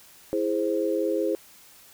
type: chord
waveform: sine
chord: E augmented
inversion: none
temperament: equal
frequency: 329.6 / 415.3 / 523.3 Hz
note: E4 / G#4 / B#4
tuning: 0 / 0 / 0 cents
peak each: -27 dBFS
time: 0.33-1.35 s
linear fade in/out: 0 ms
effects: white hiss -52 dBFS RMS until 1.93 s